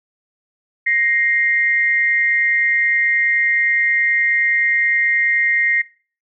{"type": "tone pair together", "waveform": "sine", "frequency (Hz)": [1874.5, 2104], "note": ["A#6", "C7"], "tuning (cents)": [9, 9], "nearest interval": "major second", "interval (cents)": 200, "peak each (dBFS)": -17, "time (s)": [0.86, 5.82], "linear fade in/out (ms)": 10, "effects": ["noise-tail reverb RT60 0.4 s tail -20 dB re dry"]}